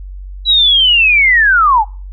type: linear sweep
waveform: sine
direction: down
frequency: 3951 to 789 Hz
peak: -6 dBFS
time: 0.45-1.85 s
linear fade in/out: 50 ms
effects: noise-tail reverb RT60 0.4 s tail -25 dB re dry + added 47 Hz sine -25 dBFS peak until 2.12 s